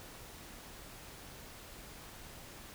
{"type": "silence", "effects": ["pink hiss -51 dBFS RMS until 2.74 s"]}